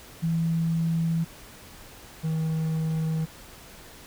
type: tone pair in turn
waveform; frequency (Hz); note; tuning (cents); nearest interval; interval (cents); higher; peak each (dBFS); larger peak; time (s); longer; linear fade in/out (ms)
sine / triangle; 164.81 / 159.56; E3 / D#3; 0 / +44; minor second; 56; first; -22; neither; 0.22-1.25 / 2.23-3.26; neither; 20
effects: pink hiss -47 dBFS RMS until 4.06 s